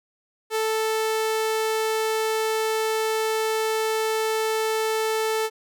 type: tone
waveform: sawtooth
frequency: 440 Hz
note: A4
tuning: in tune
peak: -18 dBFS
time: 0.5-5.5 s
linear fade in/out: 50 ms
effects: none